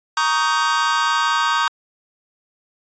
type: chord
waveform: 45% pulse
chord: Eb dominant seventh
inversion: second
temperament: just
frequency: 933.4 / 1120.1 / 1244.5 / 1555.6 Hz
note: Bb5 / Db6 / Eb6 / G6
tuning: +2 / +18 / 0 / -14 cents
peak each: -22 dBFS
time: 0.17-1.68 s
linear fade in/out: 2 ms
effects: resampled to 16000 Hz